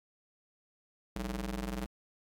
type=ring-modulated tone; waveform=sawtooth; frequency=124.1 Hz; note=B2; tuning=9 cents sharp; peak=-28 dBFS; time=1.16-1.86 s; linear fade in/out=0 ms; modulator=72.5 Hz; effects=AAC 64 kbps